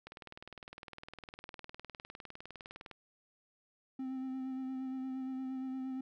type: click train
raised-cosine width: 0.3 ms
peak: -31 dBFS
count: 57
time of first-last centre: 0.07-2.913 s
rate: 19.7 Hz
type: tone with vibrato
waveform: triangle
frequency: 261.6 Hz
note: C4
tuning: in tune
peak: -35 dBFS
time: 3.99-6.01 s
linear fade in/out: 5 ms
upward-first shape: sine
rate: 8.6 Hz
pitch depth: 19 cents each way
effects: none